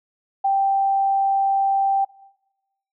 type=tone; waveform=sine; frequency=784 Hz; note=G5; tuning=in tune; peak=-16 dBFS; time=0.44-2.05 s; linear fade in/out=10 ms; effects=noise-tail reverb RT60 1.0 s tail -22 dB re dry